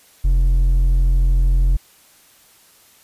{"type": "tone with hard clipping", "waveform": "sine", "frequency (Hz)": 43.53, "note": "F1", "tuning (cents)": -5, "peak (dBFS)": -13, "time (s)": [0.24, 1.77], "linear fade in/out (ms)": 10, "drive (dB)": 4, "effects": ["white hiss -51 dBFS RMS until 3.03 s", "resampled to 32000 Hz"]}